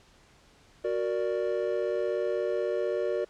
triangle chord, Gb augmented, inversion none, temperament equal, 370 / 466.2 / 587.3 Hz, Gb4 / Bb4 / D5, 0 / 0 / 0 cents, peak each -29 dBFS, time 0.84-3.25 s, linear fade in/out 10 ms, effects pink hiss -59 dBFS RMS until 3.29 s + low-pass 7000 Hz 12 dB/octave

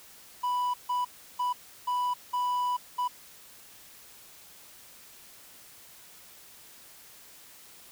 triangle tone bursts at uneven times, 987.8 Hz, B5, in tune, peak -24 dBFS, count 6, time 0.43-0.74 / 0.89-1.05 / 1.39-1.53 / 1.87-2.14 / 2.33-2.77 / 2.98-3.08 s, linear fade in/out 10 ms, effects white hiss -52 dBFS RMS until 7.91 s

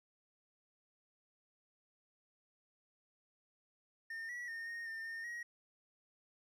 triangle tone with pitch steps, 1818 / 1938 / 1830 / 1854 / 1805 / 1824 / 1895 Hz, A#6 / B6 / A#6 / A#6 / A6 / A#6 / A#6, -44 / -33 / -32 / -10 / +44 / -38 / +28 cents, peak -40 dBFS, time 4.1-5.43 s, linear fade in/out 5 ms, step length 190 ms, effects none

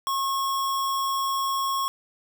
sine tone with sample-and-hold, 1085 Hz, C#6, 37 cents flat, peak -23 dBFS, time 0.07-1.88 s, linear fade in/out 0 ms, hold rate 4410 Hz, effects none

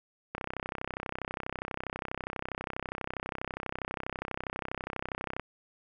click train, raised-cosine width 0.5 ms, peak -19 dBFS, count 164, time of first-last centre 0.35-5.396 s, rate 32.3 Hz, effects none

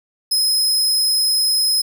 sawtooth tone, 5110 Hz, D#8, 45 cents sharp, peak -12 dBFS, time 0.31-1.82 s, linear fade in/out 10 ms, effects none

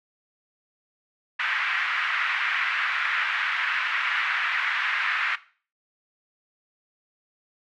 white band-pass noise, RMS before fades -26 dBFS, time 1.39-5.36 s, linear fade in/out 10 ms, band 1300 to 2200 Hz, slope 24 dB/octave, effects noise-tail reverb RT60 0.4 s tail -17 dB re dry

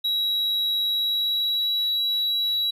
triangle tone with pitch glide, 3874 to 3901 Hz, B7 to B7, -34 to -22 cents, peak -20 dBFS, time 0.04-2.71 s, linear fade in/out 10 ms, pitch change +12 cents, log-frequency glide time 0.83-1.75 s, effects none

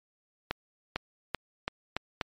accelerating click train, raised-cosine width 0.3 ms, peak -13 dBFS, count 6, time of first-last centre 0.51-2.212 s, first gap 450 ms, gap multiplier 0.86, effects MP3 64 kbps

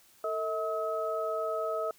sine tone cluster, 449 / 640 / 1281 Hz, A4 / D#5 / E6, +35 / +49 / -50 cents, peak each -35 / -32 / -35 dBFS, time 0.24-1.91 s, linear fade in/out 2 ms, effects white hiss -61 dBFS RMS until 1.98 s

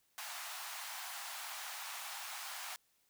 pink high-pass noise, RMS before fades -45 dBFS, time 0.18-2.76 s, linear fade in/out 0 ms, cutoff 730 Hz, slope 48 dB/octave, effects white hiss -75 dBFS RMS until 3.09 s

